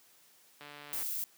click train, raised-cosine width 0.3 ms, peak -32 dBFS, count 62, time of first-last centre 0.61-1.028 s, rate 146 Hz
violet noise, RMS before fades -36 dBFS, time 0.93-1.24 s, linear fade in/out 0 ms
effects white hiss -63 dBFS RMS until 1.37 s + high-pass 150 Hz 12 dB/octave

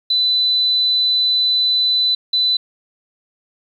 sine tone pair in turn, 4000 / 4000 Hz, B7 / B7, +21 / +21 cents, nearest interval unison, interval 0 cents, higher neither, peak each -13 dBFS, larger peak neither, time 0.1-2.15 / 2.33-2.57 s, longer first, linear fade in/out 5 ms, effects 8-bit

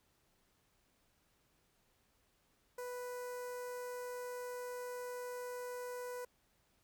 sawtooth tone with notch filter, 493.9 Hz, B4, in tune, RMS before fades -44 dBFS, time 2.78-6.25 s, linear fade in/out 5 ms, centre 3300 Hz, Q 0.61, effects pink hiss -75 dBFS RMS until 6.83 s

